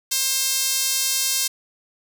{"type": "tone with high-pass filter", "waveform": "sawtooth", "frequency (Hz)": 530, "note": "C5", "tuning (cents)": 22, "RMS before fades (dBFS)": -22, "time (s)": [0.11, 1.48], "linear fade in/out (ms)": 10, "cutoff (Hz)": 5300, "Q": 0.93, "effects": []}